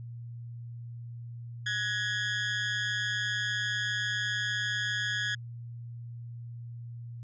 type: tone with amplitude modulation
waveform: 30% pulse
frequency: 1674 Hz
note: G#6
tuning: 13 cents sharp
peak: -23 dBFS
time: 1.66-5.35 s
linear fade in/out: 5 ms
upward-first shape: sine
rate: 205 Hz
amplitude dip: 80%
effects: added 118 Hz sine -39 dBFS peak until 7.23 s + resampled to 16000 Hz